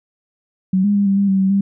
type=tone with pitch steps; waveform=sine; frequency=188 / 204.5 / 201.4 / 196.1 / 199.8 / 192.6 / 191.5 / 197.7 Hz; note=F#3 / G#3 / G3 / G3 / G3 / G3 / G3 / G3; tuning=+28 / -26 / +47 / +1 / +33 / -30 / -40 / +15 cents; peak=-12 dBFS; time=0.73-1.61 s; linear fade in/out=5 ms; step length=110 ms; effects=none

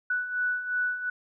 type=beating tone pair; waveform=sine; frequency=1480 / 1482.8 Hz; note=F#6 / F#6; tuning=0 / +3 cents; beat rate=2.8 Hz; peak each=-33 / -27 dBFS; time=0.1-1.1 s; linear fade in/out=5 ms; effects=none

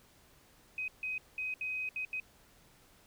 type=tone bursts at uneven times; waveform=sine; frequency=2518 Hz; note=D#7; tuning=20 cents sharp; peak=-34 dBFS; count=6; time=0.78-0.88 / 1.03-1.18 / 1.38-1.54 / 1.61-1.89 / 1.96-2.05 / 2.13-2.2 s; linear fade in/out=2 ms; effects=pink hiss -63 dBFS RMS until 3.06 s

